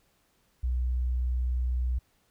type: tone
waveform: sine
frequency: 62 Hz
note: B1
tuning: 7 cents sharp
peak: -25 dBFS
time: 0.63-1.99 s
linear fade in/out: 10 ms
effects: pink hiss -69 dBFS RMS until 2.3 s